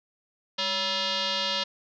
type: tone with frequency modulation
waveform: sine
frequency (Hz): 203.9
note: G#3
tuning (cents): -32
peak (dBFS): -25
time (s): 0.58-1.64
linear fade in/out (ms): 10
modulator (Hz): 765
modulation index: 5.9
effects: none